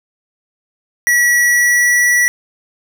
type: tone with pitch glide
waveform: square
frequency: 1934 to 1946.3 Hz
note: B6 to B6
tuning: -37 to -26 cents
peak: -10 dBFS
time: 1.07-2.28 s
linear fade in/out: 0 ms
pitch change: +11 cents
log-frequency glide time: 1.42-2.03 s
effects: none